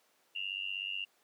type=tone with amplitude modulation; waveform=sine; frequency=2794 Hz; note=F7; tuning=in tune; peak=-31 dBFS; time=0.35-1.05 s; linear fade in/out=10 ms; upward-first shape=sine; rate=96.3 Hz; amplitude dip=100%; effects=pink hiss -70 dBFS RMS until 1.23 s + high-pass 400 Hz 12 dB/octave